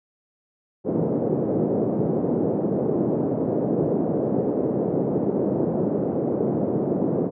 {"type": "band-pass noise", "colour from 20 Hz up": "white", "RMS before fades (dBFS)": -23, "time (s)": [0.84, 7.31], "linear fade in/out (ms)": 50, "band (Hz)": [140, 490], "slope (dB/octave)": 24, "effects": []}